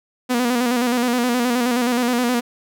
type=tone with vibrato; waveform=sawtooth; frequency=244.2 Hz; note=B3; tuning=19 cents flat; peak=-13 dBFS; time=0.29-2.41 s; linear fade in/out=20 ms; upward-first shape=square; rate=9.5 Hz; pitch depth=51 cents each way; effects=none